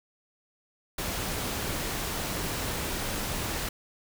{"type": "noise", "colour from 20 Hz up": "pink", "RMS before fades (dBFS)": -32, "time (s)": [0.98, 3.69], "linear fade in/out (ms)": 5, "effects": []}